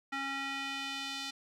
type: tone with band-pass filter sweep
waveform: square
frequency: 273.6 Hz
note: C#4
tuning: 23 cents flat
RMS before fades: -38 dBFS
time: 0.12-1.31 s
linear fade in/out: 10 ms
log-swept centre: 1800 to 4000 Hz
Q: 1.5
effects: none